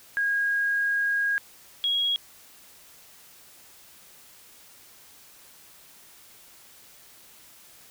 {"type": "tone pair in turn", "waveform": "sine", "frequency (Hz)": [1635, 3305], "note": ["G#6", "G#7"], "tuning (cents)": [-28, -9], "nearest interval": "octave", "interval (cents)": 1219, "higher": "second", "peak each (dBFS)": -22, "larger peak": "neither", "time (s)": [[0.17, 1.38], [1.84, 2.16]], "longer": "first", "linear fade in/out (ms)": 0, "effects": ["white hiss -52 dBFS RMS until 7.9 s"]}